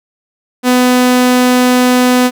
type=tone; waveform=sawtooth; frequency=250 Hz; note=B3; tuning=21 cents sharp; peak=-3 dBFS; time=0.63-2.31 s; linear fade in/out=50 ms; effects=none